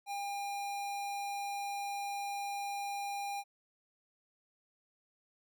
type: tone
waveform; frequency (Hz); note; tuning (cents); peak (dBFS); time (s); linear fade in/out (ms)
square; 804; G5; +44; -37; 0.06-3.44; 50
effects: none

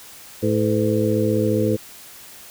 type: harmonic tone with a mistuned harmonic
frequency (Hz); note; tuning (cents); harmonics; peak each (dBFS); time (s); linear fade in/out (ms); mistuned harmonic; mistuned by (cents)
107.9; A2; -33; 1 / 2 / 3 / 4 / 5; -23 / -23 / -23 / -23 / -23; 0.42-1.77; 20; 5; -110
effects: white hiss -42 dBFS RMS until 2.5 s

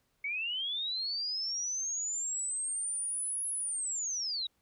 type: linear two-way sweep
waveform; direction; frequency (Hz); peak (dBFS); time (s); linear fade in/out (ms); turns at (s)
sine; up then down; 2200 to 10640 to 3759; -32; 0.24-4.47; 5; 3.49
effects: pink hiss -75 dBFS RMS until 4.61 s

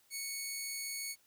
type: tone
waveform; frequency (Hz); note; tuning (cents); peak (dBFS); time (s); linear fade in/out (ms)
10% pulse; 2217; C#7; 0; -29; 0.1-1.16; 50
effects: white hiss -69 dBFS RMS until 1.26 s

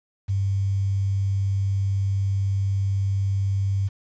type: tone with quantisation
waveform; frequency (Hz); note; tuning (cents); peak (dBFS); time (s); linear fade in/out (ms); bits
sine; 98; G2; 0; -20; 0.28-3.89; 20; 8
effects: resampled to 16000 Hz

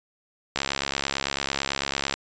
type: click train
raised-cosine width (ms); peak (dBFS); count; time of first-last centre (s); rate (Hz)
0.2; -7; 110; 0.56-2.14; 69
effects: resampled to 16000 Hz

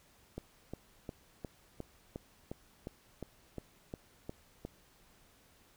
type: click train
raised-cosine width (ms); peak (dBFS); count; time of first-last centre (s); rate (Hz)
2; -27; 13; 0.38-4.65; 2.81
effects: pink hiss -65 dBFS RMS until 5.76 s

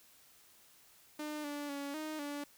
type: tone with pitch steps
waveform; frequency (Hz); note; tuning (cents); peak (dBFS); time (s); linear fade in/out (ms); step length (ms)
sawtooth; 301.4 / 290.4 / 282.1 / 310 / 288.7; D4 / D4 / C#4 / D#4 / D4; +45 / -19 / +30 / -6 / -30; -35; 1.19-2.44; 5; 250
effects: white hiss -63 dBFS RMS until 2.57 s

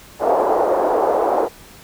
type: band-pass noise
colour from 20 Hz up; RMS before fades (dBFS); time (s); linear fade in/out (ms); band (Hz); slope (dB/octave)
pink; -17; 0.19-1.49; 50; 430 to 860; 24
effects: pink hiss -43 dBFS RMS until 1.83 s

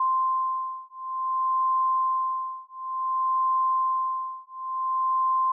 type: beating tone pair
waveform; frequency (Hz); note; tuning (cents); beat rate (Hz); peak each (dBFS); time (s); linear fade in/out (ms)
sine; 1044 / 1044.56; C6 / C6; -4 / -3; 0.56; -26; 0-5.52; 5
effects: none

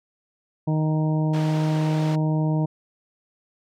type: harmonic tone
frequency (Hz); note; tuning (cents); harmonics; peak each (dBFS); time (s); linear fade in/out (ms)
155.56; D#3; 0; 1 / 2 / 3 / 4 / 5 / 6; -20 / -27 / -36 / -33 / -39 / -36; 0.67-2.66; 10
type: band-pass noise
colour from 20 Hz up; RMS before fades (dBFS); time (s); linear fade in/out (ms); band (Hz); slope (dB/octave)
pink; -38; 1.33-2.16; 10; 330 to 4600; 12
effects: none

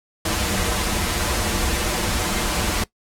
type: noise with comb filter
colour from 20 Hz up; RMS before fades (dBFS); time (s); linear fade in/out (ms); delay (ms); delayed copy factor
pink; -22; 0.25-2.84; 5; 7.4; -0.65
effects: noise-tail reverb RT60 0.1 s tail -20 dB re dry + low-pass 12000 Hz 12 dB/octave

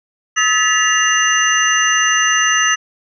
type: tone cluster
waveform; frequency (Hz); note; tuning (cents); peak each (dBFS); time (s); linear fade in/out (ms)
sine; 1277 / 1727 / 1952 / 2815 / 6070; D#6 / A6 / B6 / F7 / F#8; +45 / -33 / -21 / +13 / +43; -18; 0.36-2.76; 20
effects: none

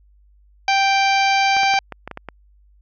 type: harmonic tone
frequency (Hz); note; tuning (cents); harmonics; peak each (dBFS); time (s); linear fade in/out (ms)
784; G5; 0; 1 / 2 / 3 / 4 / 5 / 6 / 7 / 8; -16 / -25 / -20 / -28 / -31 / -27 / -35 / -34; 0.68-1.79; 2
type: clicks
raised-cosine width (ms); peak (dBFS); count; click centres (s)
0.5; -15; 8; 1.567 / 1.633 / 1.739 / 1.923 / 2.076 / 2.113 / 2.174 / 2.287
effects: added 50 Hz sine -50 dBFS peak until 2.81 s

